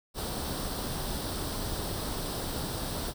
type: noise with comb filter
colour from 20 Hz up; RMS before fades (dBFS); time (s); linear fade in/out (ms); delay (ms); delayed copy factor
pink; -34; 0.14-3.14; 50; 0.22; +0.6
effects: none